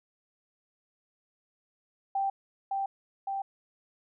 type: tone with echo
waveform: sine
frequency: 784 Hz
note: G5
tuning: in tune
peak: -26 dBFS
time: 2.15-2.3 s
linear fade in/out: 5 ms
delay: 560 ms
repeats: 2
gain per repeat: -2 dB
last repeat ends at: 3.42 s
effects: none